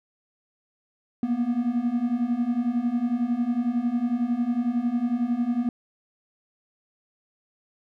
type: beating tone pair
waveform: triangle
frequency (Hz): 233.1 / 244.1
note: A#3 / B3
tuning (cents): 0 / -20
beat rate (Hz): 11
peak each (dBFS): -25 / -22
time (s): 1.23-5.69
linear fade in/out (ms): 2
effects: none